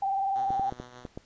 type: tone with vibrato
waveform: sine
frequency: 784 Hz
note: G5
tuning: in tune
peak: -25 dBFS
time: 0.02-0.7 s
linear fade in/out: 5 ms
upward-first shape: sine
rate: 20 Hz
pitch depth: 46 cents each way
type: tone with tremolo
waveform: 5% pulse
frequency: 123.6 Hz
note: B2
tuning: 2 cents sharp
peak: -33 dBFS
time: 0.36-1.07 s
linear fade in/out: 0 ms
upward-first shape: triangle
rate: 6.9 Hz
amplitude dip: 55%
type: clicks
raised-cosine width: 2 ms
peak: -23 dBFS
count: 6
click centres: 0.505 / 0.596 / 0.724 / 0.8 / 1.052 / 1.175 s
effects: pink hiss -61 dBFS RMS until 1.25 s + resampled to 16000 Hz